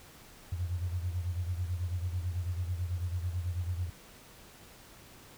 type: beating tone pair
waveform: sine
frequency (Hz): 87.31 / 96.41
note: F2 / G2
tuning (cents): 0 / -28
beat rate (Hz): 9.1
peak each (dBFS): -32 / -38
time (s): 0.52-3.9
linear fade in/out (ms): 5
effects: pink hiss -54 dBFS RMS until 5.37 s